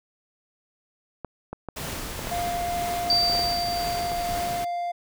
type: clicks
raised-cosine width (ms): 1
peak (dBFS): -19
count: 11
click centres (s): 1.247 / 1.53 / 1.687 / 2.192 / 2.272 / 3.129 / 3.299 / 3.351 / 3.393 / 3.992 / 4.118
type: noise with tremolo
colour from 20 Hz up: pink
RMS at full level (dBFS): -32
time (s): 1.76-4.65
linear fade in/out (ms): 10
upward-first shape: triangle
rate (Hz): 2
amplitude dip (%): 30
type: tone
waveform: triangle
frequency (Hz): 698.5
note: F5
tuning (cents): 0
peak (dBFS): -24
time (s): 2.31-4.92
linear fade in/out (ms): 10
type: tone with exponential decay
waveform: sine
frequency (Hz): 4652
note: D8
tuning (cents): -17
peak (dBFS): -17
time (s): 3.1-4.9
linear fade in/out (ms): 1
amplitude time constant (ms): 390
effects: none